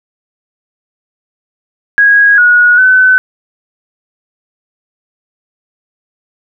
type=tone with pitch steps; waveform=sine; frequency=1649 / 1454 / 1513 Hz; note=G#6 / F#6 / F#6; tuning=-13 / -31 / +38 cents; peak=-3 dBFS; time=1.98-3.18 s; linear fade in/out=0 ms; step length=400 ms; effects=none